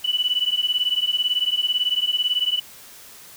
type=beating tone pair; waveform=sine; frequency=2960 / 2978 Hz; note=F#7 / F#7; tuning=0 / +11 cents; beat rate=18 Hz; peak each=-22 dBFS; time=0.04-2.6 s; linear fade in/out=10 ms; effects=white hiss -44 dBFS RMS until 3.36 s